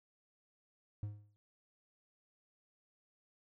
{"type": "tone with exponential decay", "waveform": "triangle", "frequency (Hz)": 103.83, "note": "G#2", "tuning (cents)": 0, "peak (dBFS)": -33, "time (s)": [1.03, 1.36], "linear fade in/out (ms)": 0, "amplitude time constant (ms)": 71, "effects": []}